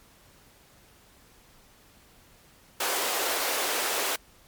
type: high-pass noise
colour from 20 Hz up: pink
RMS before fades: -28 dBFS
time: 2.8-4.16 s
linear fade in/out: 5 ms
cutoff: 400 Hz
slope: 24 dB/octave
effects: pink hiss -57 dBFS RMS until 4.47 s + MP3 96 kbps